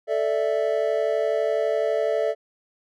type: chord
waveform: triangle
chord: A suspended fourth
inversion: none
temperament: equal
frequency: 440 / 587.3 / 659.3 Hz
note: A4 / D5 / E5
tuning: 0 / 0 / 0 cents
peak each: -23 dBFS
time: 0.07-2.35 s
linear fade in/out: 50 ms
effects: none